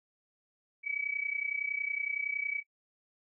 sine tone with amplitude modulation, 2280 Hz, C#7, 48 cents sharp, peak -28 dBFS, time 0.83-2.63 s, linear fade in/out 50 ms, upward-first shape sine, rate 30.8 Hz, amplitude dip 85%, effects noise-tail reverb RT60 0.1 s tail -20 dB re dry

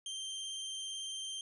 sawtooth tone with vibrato, 3151 Hz, G7, 8 cents sharp, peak -36 dBFS, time 0.06-1.41 s, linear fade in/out 2 ms, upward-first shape triangle, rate 18 Hz, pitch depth 16 cents each way, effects resampled to 24000 Hz

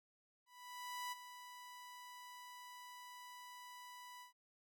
sawtooth tone with ADSR envelope, 987.8 Hz, B5, in tune, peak -38 dBFS, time 0.46-4.33 s, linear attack 660 ms, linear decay 21 ms, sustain -11 dB, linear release 120 ms, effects none

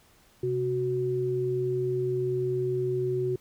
sine tone pair together, 130.4 / 370 Hz, C3 / F#4, -5 / 0 cents, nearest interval octave + tritone, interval 1805 cents, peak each -31 / -26 dBFS, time 0.43-3.36 s, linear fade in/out 5 ms, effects pink hiss -60 dBFS RMS until 3.4 s

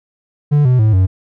triangle tone with pitch steps, 146.83 / 126.35 / 108.73 / 93.57 Hz, D3 / B2 / A2 / F#2, 0 / +40 / -20 / +20 cents, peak -6 dBFS, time 0.51-1.07 s, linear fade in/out 20 ms, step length 140 ms, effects none

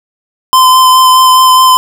square tone with vibrato, 1029 Hz, C6, 29 cents flat, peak -3 dBFS, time 0.53-1.77 s, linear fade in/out 0 ms, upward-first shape sine, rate 4.8 Hz, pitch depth 12 cents each way, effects none

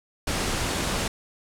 pink low-pass noise, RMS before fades -27 dBFS, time 0.27-1.08 s, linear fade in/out 5 ms, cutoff 10000 Hz, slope 24 dB/octave, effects none

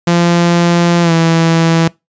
sawtooth tone with pitch glide, 172 to 164.9 Hz, F3 to E3, -26 to +1 cents, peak -4 dBFS, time 0.07-1.88 s, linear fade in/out 5 ms, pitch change -73 cents, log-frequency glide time 1.02-1.12 s, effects noise-tail reverb RT60 0.2 s tail -23 dB re dry + resampled to 16000 Hz

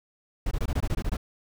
brown noise bursts, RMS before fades -26 dBFS, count 10, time 0.46-1.169 s, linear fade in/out 5 ms, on 52 ms, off 21 ms, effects none

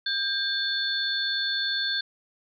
sine tone cluster, 1594 / 3542 / 4363 Hz, G6 / A7 / C#8, +28 / +11 / -28 cents, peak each -29 dBFS, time 0.06-2.01 s, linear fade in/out 5 ms, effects none

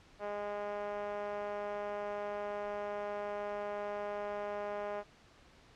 5% pulse tone with band-pass filter, 205.6 Hz, G#3, 17 cents flat, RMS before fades -39 dBFS, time 0.19-5.04 s, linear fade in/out 50 ms, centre 570 Hz, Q 2.2, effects pink hiss -61 dBFS RMS until 5.75 s + low-pass 5000 Hz 12 dB/octave

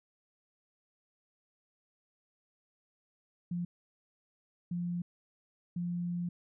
sine tone bursts at uneven times, 174.61 Hz, F3, in tune, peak -32 dBFS, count 3, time 3.51-3.65 / 4.71-5.02 / 5.76-6.29 s, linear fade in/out 5 ms, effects none

